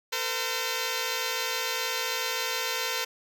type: tone pair together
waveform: 5% pulse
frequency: 455 / 511 Hz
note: A#4 / C5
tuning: -42 / -41 cents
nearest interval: major second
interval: 201 cents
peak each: -19 dBFS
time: 0.12-3.05 s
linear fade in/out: 10 ms
effects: none